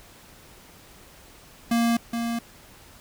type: tone with echo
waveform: square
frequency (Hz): 233.1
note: A#3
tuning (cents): 0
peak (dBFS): -20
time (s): 1.71-1.97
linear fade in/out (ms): 5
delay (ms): 420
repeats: 1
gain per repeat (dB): -6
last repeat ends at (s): 2.39
effects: pink hiss -50 dBFS RMS until 3 s